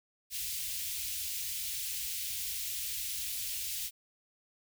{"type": "band-stop noise", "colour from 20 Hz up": "white", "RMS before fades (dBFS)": -37, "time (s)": [0.3, 3.91], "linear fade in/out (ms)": 50, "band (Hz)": [100, 2400], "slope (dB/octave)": 24, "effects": []}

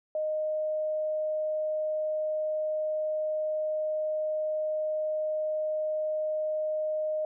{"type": "tone", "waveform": "sine", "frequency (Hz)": 618, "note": "D#5", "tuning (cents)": -12, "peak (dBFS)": -27, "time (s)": [0.15, 7.25], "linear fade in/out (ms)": 2, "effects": []}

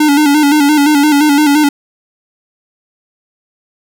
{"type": "tone with vibrato", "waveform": "square", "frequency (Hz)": 293.7, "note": "D4", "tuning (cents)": 0, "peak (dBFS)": -7, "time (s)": [0, 1.69], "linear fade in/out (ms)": 5, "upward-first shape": "square", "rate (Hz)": 5.8, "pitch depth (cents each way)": 56, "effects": []}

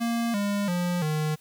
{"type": "tone with pitch steps", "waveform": "square", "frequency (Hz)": [233.1, 202.9, 176.66, 153.79], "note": ["A#3", "G#3", "F3", "D#3"], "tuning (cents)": [0, -40, 20, -20], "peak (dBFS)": -25, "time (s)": [0, 1.36], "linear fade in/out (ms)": 20, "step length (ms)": 340, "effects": ["white hiss -58 dBFS RMS until 1.4 s"]}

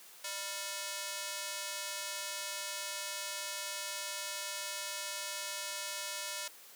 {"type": "ring-modulated tone", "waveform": "5% pulse", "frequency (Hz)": 790, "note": "G5", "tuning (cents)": 13, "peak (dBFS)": -23, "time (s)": [0.24, 6.48], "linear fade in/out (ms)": 5, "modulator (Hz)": 190, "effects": ["white hiss -55 dBFS RMS until 6.75 s", "high-pass 300 Hz 12 dB/octave"]}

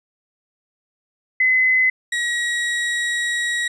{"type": "tone pair in turn", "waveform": ["sine", "35% pulse"], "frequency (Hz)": [2032, 1906.9], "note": ["B6", "A#6"], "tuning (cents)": [49, 39], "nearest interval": "minor second", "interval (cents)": 110, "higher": "first", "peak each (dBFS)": [-13, -18], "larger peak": "first", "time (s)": [[1.4, 1.9], [2.12, 3.68]], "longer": "second", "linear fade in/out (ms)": 5, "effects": ["resampled to 22050 Hz"]}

